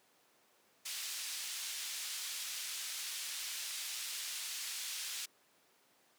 pink band-pass noise, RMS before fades -42 dBFS, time 0.85-5.26 s, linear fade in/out 10 ms, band 3100 to 11000 Hz, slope 12 dB/octave, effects pink hiss -69 dBFS RMS until 6.18 s + high-pass 300 Hz 12 dB/octave

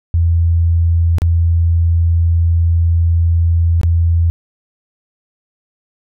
sine tone with dropouts, 84 Hz, E2, 33 cents sharp, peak -9 dBFS, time 0.14-4.3 s, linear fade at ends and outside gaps 0 ms, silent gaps 1.184-1.219 / 3.813-3.833 s, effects none

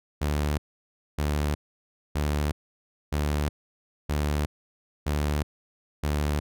sawtooth tone bursts, 73.9 Hz, D2, 11 cents sharp, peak -20 dBFS, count 7, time 0.21-6.4 s, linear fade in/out 10 ms, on 370 ms, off 600 ms, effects none

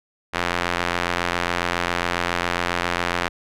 sawtooth tone with band-pass filter, 87.31 Hz, F2, in tune, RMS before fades -24 dBFS, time 0.33-3.29 s, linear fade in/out 20 ms, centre 1800 Hz, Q 0.81, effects none

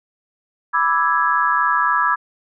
sine chord, E dominant seventh, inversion second, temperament equal, 987.8 / 1174.7 / 1318.5 / 1661.2 Hz, B5 / D6 / E6 / G#6, 0 / 0 / 0 / 0 cents, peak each -20 dBFS, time 0.73-2.16 s, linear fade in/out 20 ms, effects none

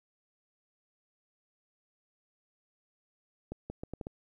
accelerating click train, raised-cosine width 2 ms, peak -25 dBFS, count 6, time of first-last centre 3.52-4.069 s, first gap 180 ms, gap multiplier 0.75, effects 11-bit

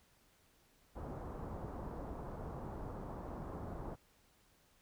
pink low-pass noise, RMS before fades -45 dBFS, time 0.95-3.96 s, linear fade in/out 20 ms, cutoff 1100 Hz, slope 24 dB/octave, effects pink hiss -70 dBFS RMS until 4.81 s

